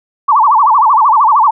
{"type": "tone with vibrato", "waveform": "sine", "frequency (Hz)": 1002, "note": "B5", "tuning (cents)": 25, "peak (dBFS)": -5, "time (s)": [0.28, 1.51], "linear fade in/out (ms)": 10, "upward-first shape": "sine", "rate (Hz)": 13, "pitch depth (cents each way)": 270, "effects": []}